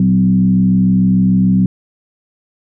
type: tone with frequency modulation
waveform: sine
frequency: 186.7 Hz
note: F#3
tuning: 16 cents sharp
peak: -8 dBFS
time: 0-1.66 s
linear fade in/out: 2 ms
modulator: 66.8 Hz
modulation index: 0.72
effects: none